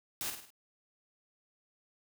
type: noise with echo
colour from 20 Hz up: white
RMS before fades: -37 dBFS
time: 0.21-0.3 s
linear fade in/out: 0 ms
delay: 51 ms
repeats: 4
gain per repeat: -6 dB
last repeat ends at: 0.504 s
effects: none